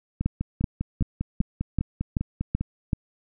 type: two click trains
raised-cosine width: 5 ms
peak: -10 / -14 dBFS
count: 8 / 13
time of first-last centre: 0.26-2.932 / 0.21-2.61 s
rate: 2.62 / 5 Hz
effects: none